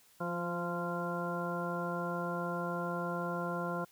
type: harmonic tone with a mistuned harmonic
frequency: 173.2 Hz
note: F3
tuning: 14 cents flat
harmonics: 1 / 2 / 3 / 4 / 5 / 6 / 8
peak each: -38 / -42 / -40 / -42 / -49 / -41 / -41 dBFS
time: 0.2-3.85 s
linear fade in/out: 10 ms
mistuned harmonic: 2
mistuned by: +20 cents
effects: white hiss -64 dBFS RMS until 3.91 s